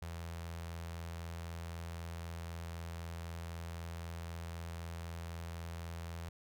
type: tone with notch filter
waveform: sawtooth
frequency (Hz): 83.9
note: E2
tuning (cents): +31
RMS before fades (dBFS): -44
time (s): 0.02-6.29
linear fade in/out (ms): 0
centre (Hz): 290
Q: 1
effects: none